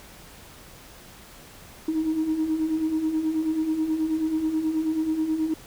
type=beating tone pair; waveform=sine; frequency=308.4 / 317.7 Hz; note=D#4 / D#4; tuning=-15 / +36 cents; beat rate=9.3 Hz; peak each=-29 / -22 dBFS; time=1.88-5.54 s; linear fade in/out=5 ms; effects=tanh soft clip ceiling -17 dBFS + pink hiss -47 dBFS RMS until 5.66 s